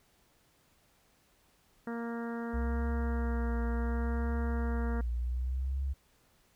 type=harmonic tone; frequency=233.2 Hz; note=A#3; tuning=1 cent sharp; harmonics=1 / 2 / 3 / 4 / 5 / 6 / 7 / 8; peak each=-36 / -41 / -47 / -48 / -50 / -48 / -51 / -53 dBFS; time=1.87-5.01 s; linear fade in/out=2 ms
type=tone with vibrato; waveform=sine; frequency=63.4 Hz; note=B1; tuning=46 cents sharp; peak=-30 dBFS; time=2.53-5.94 s; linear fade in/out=20 ms; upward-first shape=triangle; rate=0.68 Hz; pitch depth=130 cents each way
effects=pink hiss -68 dBFS RMS until 6.55 s